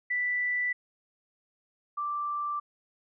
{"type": "tone pair in turn", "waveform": "sine", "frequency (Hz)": [1975.5, 1174.6], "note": ["B6", "D6"], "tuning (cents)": [0, 0], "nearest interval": "major sixth", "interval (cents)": 900, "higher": "first", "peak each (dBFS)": [-26, -29], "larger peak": "first", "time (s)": [[0.1, 0.73], [1.97, 2.6]], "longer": "neither", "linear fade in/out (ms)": 10, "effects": []}